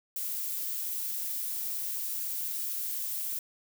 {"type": "noise", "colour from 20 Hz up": "violet", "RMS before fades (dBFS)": -34, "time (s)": [0.16, 3.39], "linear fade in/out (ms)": 2, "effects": []}